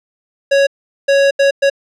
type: tone bursts at uneven times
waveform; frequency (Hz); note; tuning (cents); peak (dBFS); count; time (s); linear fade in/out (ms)
square; 555; C#5; +2; -9; 4; 0.51-0.67 / 1.08-1.31 / 1.39-1.51 / 1.62-1.7; 10
effects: low-pass 5000 Hz 12 dB/octave